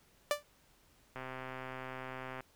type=tone with exponential decay; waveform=sawtooth; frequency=587.3 Hz; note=D5; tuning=in tune; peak=-22 dBFS; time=0.31-0.43 s; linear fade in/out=1 ms; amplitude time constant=26 ms
type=click train; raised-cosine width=0.5 ms; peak=-28 dBFS; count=163; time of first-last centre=1.16-2.406 s; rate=130 Hz
effects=pink hiss -67 dBFS RMS until 2.55 s